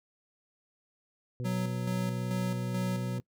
harmonic tone, 123.47 Hz, B2, in tune, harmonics 1 / 2 / 3 / 4, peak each -33 / -43 / -45 / -46 dBFS, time 1.4-3.2 s, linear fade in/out 0 ms
square tone with tremolo, 185 Hz, F#3, in tune, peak -31 dBFS, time 1.44-3.19 s, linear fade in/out 20 ms, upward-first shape square, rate 2.3 Hz, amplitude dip 45%
effects noise-tail reverb RT60 0.1 s tail -23 dB re dry

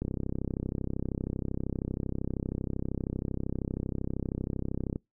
click train, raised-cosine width 3 ms, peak -19 dBFS, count 163, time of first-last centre 0.02-4.959 s, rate 32.8 Hz, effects noise-tail reverb RT60 0.2 s tail -26 dB re dry

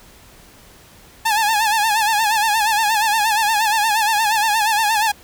sawtooth tone with vibrato, 864 Hz, A5, 32 cents flat, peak -11 dBFS, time 1.25-5.12 s, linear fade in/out 10 ms, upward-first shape sine, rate 8.5 Hz, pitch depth 91 cents each way, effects pink hiss -46 dBFS RMS until 5.23 s

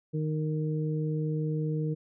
harmonic tone, 154.6 Hz, D#3, 11 cents flat, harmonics 1 / 2 / 3, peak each -28 / -36 / -36 dBFS, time 0.13-1.95 s, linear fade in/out 20 ms, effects none

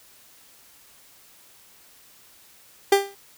30% pulse tone with exponential decay, 397.2 Hz, G4, 23 cents sharp, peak -8 dBFS, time 2.92-3.15 s, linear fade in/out 5 ms, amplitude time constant 49 ms, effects white hiss -53 dBFS RMS until 3.37 s

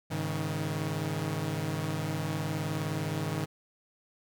sawtooth chord, Ab suspended fourth, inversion none, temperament equal with one note detuned, 103.83 / 138.59 / 158.1 Hz, Ab2 / Db3 / Eb3, 0 / 0 / +28 cents, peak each -33 / -32 / -29 dBFS, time 0.1-3.46 s, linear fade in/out 20 ms, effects none

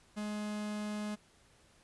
45% pulse tone, 210 Hz, G#3, 19 cents sharp, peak -36 dBFS, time 0.16-1.16 s, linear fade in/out 20 ms, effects pink hiss -65 dBFS RMS until 1.83 s + resampled to 24000 Hz

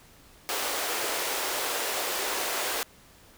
pink high-pass noise, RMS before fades -30 dBFS, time 0.49-2.83 s, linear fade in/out 0 ms, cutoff 390 Hz, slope 24 dB/octave, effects pink hiss -55 dBFS RMS until 3.37 s

